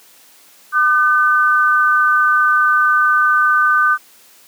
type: tone pair together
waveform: sine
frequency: 1205 / 1519.7 Hz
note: D6 / F#6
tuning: +44 / +46 cents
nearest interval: major third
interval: 402 cents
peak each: -13 dBFS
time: 0.72-3.98 s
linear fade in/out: 50 ms
effects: white hiss -47 dBFS RMS until 4.47 s + high-pass 200 Hz 12 dB/octave